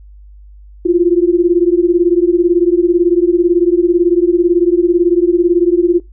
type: beating tone pair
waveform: sine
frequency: 340 / 358 Hz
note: F4 / F4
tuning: -46 / +43 cents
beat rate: 18 Hz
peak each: -11 dBFS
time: 0.85-6 s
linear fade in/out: 10 ms
effects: noise-tail reverb RT60 0.2 s tail -23 dB re dry + added 50 Hz sine -35 dBFS peak until 6.12 s